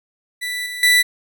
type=tone with level steps; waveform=30% pulse; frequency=1975.5 Hz; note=B6; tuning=in tune; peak=-20 / -24 / -8 dBFS; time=0.41-1.03 s; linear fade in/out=20 ms; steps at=0.66 / 0.83 s; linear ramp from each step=2 ms; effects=none